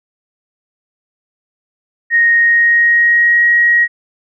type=tone with pitch glide; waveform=sine; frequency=1864.7 to 1894 Hz; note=A#6 to A#6; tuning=0 to +27 cents; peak=-7 dBFS; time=2.1-3.88 s; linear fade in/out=50 ms; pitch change=+27 cents; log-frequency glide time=2.36-3.45 s; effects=none